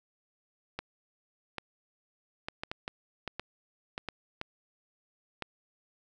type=clicks; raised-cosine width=0.3 ms; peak=-19 dBFS; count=12; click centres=0.79 / 1.583 / 2.485 / 2.635 / 2.715 / 2.879 / 3.277 / 3.396 / 3.979 / 4.087 / 4.414 / 5.423 s; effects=none